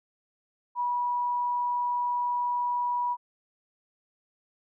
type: tone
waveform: sine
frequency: 973 Hz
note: B5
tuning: 26 cents flat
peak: -25 dBFS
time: 0.75-3.17 s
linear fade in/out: 50 ms
effects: none